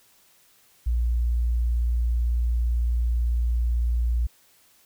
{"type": "tone", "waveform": "sine", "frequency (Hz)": 59, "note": "A#1", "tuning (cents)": 22, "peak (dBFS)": -20, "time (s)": [0.86, 4.27], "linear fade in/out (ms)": 10, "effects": ["white hiss -59 dBFS RMS until 4.85 s"]}